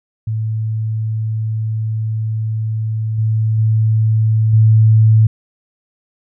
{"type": "tone with level steps", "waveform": "sine", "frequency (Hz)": 110, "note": "A2", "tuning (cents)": 0, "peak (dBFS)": [-16, -12, -10, -6], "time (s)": [0.27, 5.27], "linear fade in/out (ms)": 5, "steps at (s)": [3.18, 3.58, 4.53], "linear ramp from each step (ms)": 5, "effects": []}